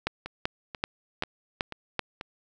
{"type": "two click trains", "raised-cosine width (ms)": 0.3, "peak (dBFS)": [-20, -10], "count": [5, 6], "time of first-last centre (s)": [[0.26, 2.211], [0.07, 1.993]], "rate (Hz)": [2.05, 2.6], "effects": []}